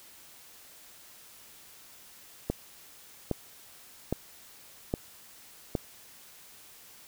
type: click train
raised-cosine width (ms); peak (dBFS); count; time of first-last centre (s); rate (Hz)
2; -14; 5; 2.5-5.752; 1.23
effects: white hiss -53 dBFS RMS until 7.07 s